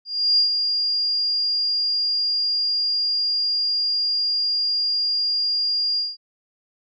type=tone with ADSR envelope; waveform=sine; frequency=4816 Hz; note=D8; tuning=43 cents sharp; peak=-13 dBFS; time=0.05-6.17 s; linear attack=330 ms; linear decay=110 ms; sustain=-6 dB; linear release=190 ms; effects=none